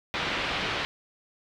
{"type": "low-pass noise", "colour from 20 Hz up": "white", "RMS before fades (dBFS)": -30, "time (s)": [0.14, 0.85], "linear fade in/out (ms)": 0, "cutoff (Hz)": 3500, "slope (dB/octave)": 24, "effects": []}